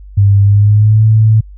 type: tone with pitch glide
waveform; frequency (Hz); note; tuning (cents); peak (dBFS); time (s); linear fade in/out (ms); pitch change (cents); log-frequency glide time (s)
sine; 100 to 109.68; G2 to A2; +35 to -5; -4; 0.17-1.41; 10; +160; 0.42-1.04
effects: added 49 Hz sine -30 dBFS peak until 1.57 s